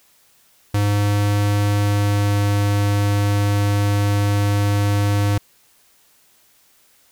square tone with pitch glide, 102.5 to 101.91 Hz, G#2 to G#2, -22 to -32 cents, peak -16 dBFS, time 0.74-5.38 s, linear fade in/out 5 ms, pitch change -10 cents, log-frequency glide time 1.71-2.41 s, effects white hiss -56 dBFS RMS until 7.11 s

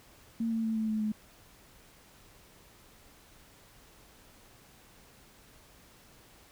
sine tone with pitch steps, 228.1 / 225.2 / 222.4 / 219.6 / 216.8 / 214.1 Hz, A#3 / A3 / A3 / A3 / A3 / A3, -37 / +40 / +19 / -3 / -25 / -47 cents, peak -28 dBFS, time 0.4-1.12 s, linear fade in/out 5 ms, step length 120 ms, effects pink hiss -58 dBFS RMS until 6.51 s

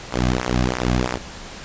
sawtooth tone with flanger, 62 Hz, B1, 7 cents sharp, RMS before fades -21 dBFS, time 0.1-1.19 s, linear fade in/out 50 ms, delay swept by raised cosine 0.23 to 2.23 ms, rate 3 Hz, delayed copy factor -0.95, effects pink hiss -36 dBFS RMS until 1.64 s + resampled to 16000 Hz

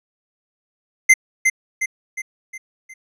square tone with echo, 2077 Hz, C7, 13 cents flat, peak -7 dBFS, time 1.09-1.14 s, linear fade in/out 10 ms, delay 360 ms, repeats 5, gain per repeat -6 dB, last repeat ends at 2.94 s, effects low-pass 11000 Hz 12 dB/octave

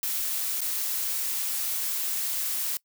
blue noise with dropouts, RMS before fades -29 dBFS, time 0.03-2.77 s, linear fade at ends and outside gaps 1 ms, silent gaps 0.607-0.616 s, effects noise-tail reverb RT60 0.1 s tail -22 dB re dry

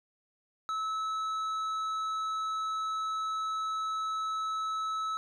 sine tone with tanh clipping, 1300 Hz, E6, 24 cents flat, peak -32 dBFS, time 0.69-5.17 s, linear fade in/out 0 ms, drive 8 dB, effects none

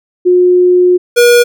sine / square tone pair in turn, 360 / 480.5 Hz, F#4 / B4, -47 / -48 cents, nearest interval perfect fourth, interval 499 cents, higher second, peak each -4 dBFS, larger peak neither, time 0.25-0.98 / 1.16-1.44 s, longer first, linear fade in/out 20 ms, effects none

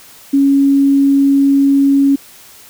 sine tone, 277.2 Hz, C#4, in tune, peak -7 dBFS, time 0.33-2.16 s, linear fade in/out 10 ms, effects white hiss -40 dBFS RMS until 2.69 s

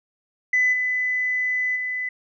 sine tone with level steps, 2004 Hz, B6, 25 cents sharp, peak -15 / -20 / -24 dBFS, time 0.53-2.09 s, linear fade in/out 5 ms, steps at 0.72 / 1.75 s, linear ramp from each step 20 ms, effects tanh soft clip ceiling -12 dBFS

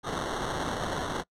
white noise with sample-and-hold, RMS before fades -32 dBFS, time 0.03-1.24 s, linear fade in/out 50 ms, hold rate 2450 Hz, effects noise-tail reverb RT60 0.1 s tail -24 dB re dry + low-pass 8000 Hz 12 dB/octave

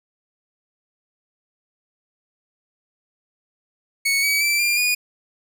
sawtooth tone with pitch steps, 2217 / 2274 / 2333 / 2393 / 2454 Hz, C#7 / C#7 / D7 / D7 / D#7, 0 / +44 / -12 / +32 / -25 cents, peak -14 dBFS, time 4.05-4.95 s, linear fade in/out 10 ms, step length 180 ms, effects none

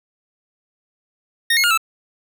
25% pulse tone with pitch steps, 1850 / 2164 / 1418 / 1317 Hz, A#6 / C#7 / F6 / E6, -14 / -42 / +26 / -2 cents, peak -10 dBFS, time 1.5-1.776 s, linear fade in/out 5 ms, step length 69 ms, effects none

